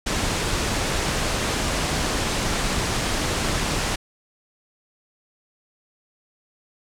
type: low-pass noise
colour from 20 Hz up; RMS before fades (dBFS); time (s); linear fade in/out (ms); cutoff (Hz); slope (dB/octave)
pink; -24; 0.06-3.96; 10; 9100; 24
effects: none